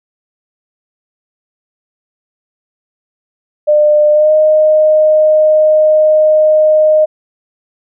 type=tone with pitch glide; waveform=sine; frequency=600 to 617.6 Hz; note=D5 to D#5; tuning=+37 to -13 cents; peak=-5 dBFS; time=3.67-7.06 s; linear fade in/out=20 ms; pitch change=+50 cents; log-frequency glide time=4.12-4.32 s; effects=none